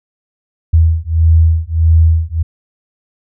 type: beating tone pair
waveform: sine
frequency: 80.6 / 82.2 Hz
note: E2 / E2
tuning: -38 / -4 cents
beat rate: 1.6 Hz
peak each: -10 dBFS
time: 0.73-2.43 s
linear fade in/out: 10 ms
effects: none